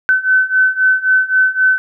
sine beating tone pair, 1518 / 1521.8 Hz, F#6 / F#6, +44 / +48 cents, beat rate 3.8 Hz, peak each -14 / -12 dBFS, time 0.09-1.78 s, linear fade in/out 0 ms, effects none

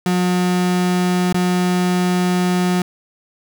35% pulse tone with dropouts, 180 Hz, F#3, 47 cents flat, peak -13 dBFS, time 0.06-2.82 s, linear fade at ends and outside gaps 2 ms, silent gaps 1.327-1.344 s, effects none

